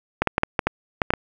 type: clicks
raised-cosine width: 0.5 ms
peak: -3 dBFS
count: 9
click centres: 0.22 / 0.273 / 0.381 / 0.434 / 0.592 / 0.67 / 1.018 / 1.105 / 1.137 s
effects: none

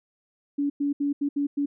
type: tone bursts at uneven times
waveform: sine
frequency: 285.4 Hz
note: D4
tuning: 49 cents flat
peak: -22 dBFS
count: 6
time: 0.58-0.7 / 0.8-0.93 / 1-1.13 / 1.21-1.29 / 1.36-1.47 / 1.57-1.66 s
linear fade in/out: 10 ms
effects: none

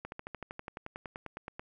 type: slowing click train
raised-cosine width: 0.5 ms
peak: -25 dBFS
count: 18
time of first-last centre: 0.05-1.595 s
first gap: 71 ms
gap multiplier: 1.03
effects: none

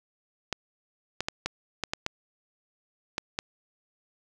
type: clicks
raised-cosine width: 0.2 ms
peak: -11 dBFS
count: 9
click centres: 0.527 / 1.206 / 1.285 / 1.46 / 1.837 / 1.935 / 2.064 / 3.181 / 3.389 s
effects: none

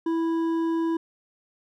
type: tone with hard clipping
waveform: sine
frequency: 329.2 Hz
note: E4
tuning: 2 cents flat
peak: -24 dBFS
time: 0.06-0.97 s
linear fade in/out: 5 ms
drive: 7 dB
effects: none

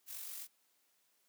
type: noise with amplitude modulation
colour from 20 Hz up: blue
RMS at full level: -44 dBFS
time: 0.06-0.48 s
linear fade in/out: 50 ms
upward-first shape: sine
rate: 47.9 Hz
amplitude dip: 40%
effects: white hiss -75 dBFS RMS until 1.28 s + high-pass 200 Hz 12 dB/octave

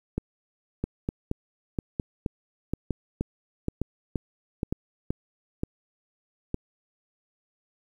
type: two click trains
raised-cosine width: 3 ms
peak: -14 / -14 dBFS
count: 10 / 8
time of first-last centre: 0.84-5.105 / 0.18-6.544 s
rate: 2.11 / 1.1 Hz
effects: 9-bit

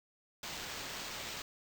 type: noise with sample-and-hold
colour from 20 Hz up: blue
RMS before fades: -43 dBFS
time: 0.43-1.42 s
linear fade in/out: 2 ms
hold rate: 11025 Hz
effects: none

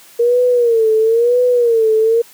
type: tone with vibrato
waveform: sine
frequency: 466.2 Hz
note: A#4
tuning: in tune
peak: -9 dBFS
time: 0.19-2.22 s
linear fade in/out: 10 ms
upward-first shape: sine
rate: 1 Hz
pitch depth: 110 cents each way
effects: white hiss -43 dBFS RMS until 2.33 s + high-pass 200 Hz 12 dB/octave

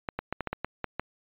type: clicks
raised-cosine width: 0.5 ms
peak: -15 dBFS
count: 9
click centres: 0.088 / 0.19 / 0.326 / 0.407 / 0.473 / 0.53 / 0.646 / 0.843 / 0.996 s
effects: resampled to 8000 Hz

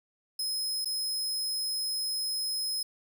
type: tone with dropouts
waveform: sawtooth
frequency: 5120 Hz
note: D#8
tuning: 49 cents sharp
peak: -27 dBFS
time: 0.39-2.83 s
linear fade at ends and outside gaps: 5 ms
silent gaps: 0.847-0.856 s
effects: none

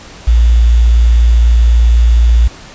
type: tone with quantisation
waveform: sine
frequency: 58 Hz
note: A#1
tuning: 8 cents flat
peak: -4 dBFS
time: 0.27-2.48 s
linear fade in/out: 10 ms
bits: 5
effects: pink hiss -34 dBFS RMS until 2.74 s + resampled to 16000 Hz

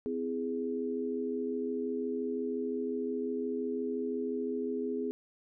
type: chord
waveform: sine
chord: C augmented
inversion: none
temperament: equal with one note detuned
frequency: 255.9 / 329.6 / 415.3 Hz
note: C4 / E4 / G#4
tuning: -38 / 0 / 0 cents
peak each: -35 / -40 / -34 dBFS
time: 0.06-5.11 s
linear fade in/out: 0 ms
effects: none

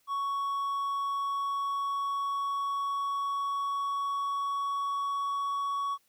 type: tone with pitch glide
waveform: triangle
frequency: 1114 to 1121.1 Hz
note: C#6 to C#6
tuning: +8 to +19 cents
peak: -27 dBFS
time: 0.07-5.98 s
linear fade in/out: 50 ms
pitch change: +11 cents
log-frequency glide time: 0.2-5.4 s
effects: white hiss -70 dBFS RMS until 6.08 s

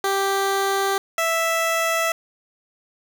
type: tone pair in turn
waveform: 15% pulse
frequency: 392 / 659.3 Hz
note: G4 / E5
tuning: 0 / 0 cents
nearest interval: major sixth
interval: 900 cents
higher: second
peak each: -13 / -13 dBFS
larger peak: neither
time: 0.04-0.98 / 1.18-2.12 s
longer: neither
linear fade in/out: 2 ms
effects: none

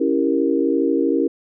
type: chord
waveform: sine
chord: C# diminished seventh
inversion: none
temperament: equal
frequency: 277.2 / 329.6 / 392 / 466.2 Hz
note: C#4 / E4 / G4 / Bb4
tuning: 0 / 0 / 0 / 0 cents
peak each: -20 / -20 / -23 / -22 dBFS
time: 0-1.28 s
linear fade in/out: 10 ms
effects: none

